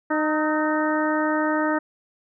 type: harmonic tone with a mistuned harmonic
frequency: 306.8 Hz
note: D#4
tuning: 24 cents flat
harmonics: 1 / 2 / 3 / 4 / 5 / 6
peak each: -23 / -26 / -28 / -29 / -30 / -31 dBFS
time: 0.1-1.79 s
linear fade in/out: 10 ms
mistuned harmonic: 4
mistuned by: +46 cents
effects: none